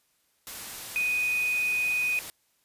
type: tone in noise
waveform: sine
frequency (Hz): 2489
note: D#7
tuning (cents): 0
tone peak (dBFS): -24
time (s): 0.96-2.19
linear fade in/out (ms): 0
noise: white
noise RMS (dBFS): -39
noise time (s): 0.47-2.3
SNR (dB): +12
effects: white hiss -70 dBFS RMS until 2.64 s + resampled to 32000 Hz